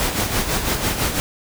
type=noise with tremolo; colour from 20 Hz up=pink; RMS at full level=-19 dBFS; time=0-1.2 s; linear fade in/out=0 ms; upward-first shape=sine; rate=6 Hz; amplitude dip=55%; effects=none